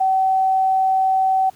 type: tone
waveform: sine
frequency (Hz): 762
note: G5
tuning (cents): -49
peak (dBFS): -14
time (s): 0-1.5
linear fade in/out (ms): 10
effects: pink hiss -51 dBFS RMS until 1.55 s + high-pass 80 Hz 12 dB/octave